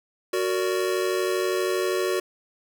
square chord, Gb augmented, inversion none, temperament just, 370 / 462.5 / 578.1 Hz, Gb4 / Bb4 / D5, 0 / -14 / -27 cents, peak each -25 / -30 / -31 dBFS, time 0.33-2.2 s, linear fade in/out 5 ms, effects none

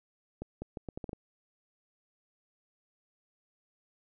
accelerating click train, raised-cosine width 2 ms, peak -25 dBFS, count 8, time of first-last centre 0.42-1.131 s, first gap 200 ms, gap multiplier 0.76, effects none

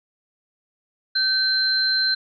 sine tone pair together, 1542 / 4117 Hz, G6 / C8, -29 / -29 cents, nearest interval octave + perfect fourth, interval 1700 cents, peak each -23 / -19 dBFS, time 1.15-2.15 s, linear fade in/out 10 ms, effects none

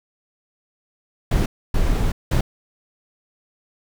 brown noise bursts at uneven times, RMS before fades -18 dBFS, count 3, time 1.31-1.46 / 1.74-2.12 / 2.31-2.41 s, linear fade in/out 5 ms, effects none

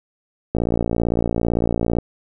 click train, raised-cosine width 2 ms, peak -6 dBFS, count 84, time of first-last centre 0.55-1.986 s, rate 57.8 Hz, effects none

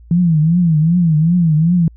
sine tone with vibrato, 164.81 Hz, E3, in tune, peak -9 dBFS, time 0.11-1.88 s, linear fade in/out 2 ms, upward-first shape triangle, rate 2.6 Hz, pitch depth 170 cents each way, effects added 58 Hz sine -38 dBFS peak until 1.96 s

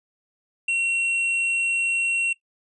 triangle tone with hard clipping, 2731 Hz, F7, 39 cents flat, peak -21 dBFS, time 0.68-2.33 s, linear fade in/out 5 ms, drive 7 dB, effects noise-tail reverb RT60 0.1 s tail -19 dB re dry + resampled to 24000 Hz

